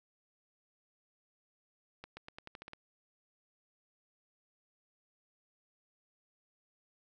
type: accelerating click train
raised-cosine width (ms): 0.3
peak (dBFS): -30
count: 9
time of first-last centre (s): 2.04-2.734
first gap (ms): 130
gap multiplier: 0.88
effects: none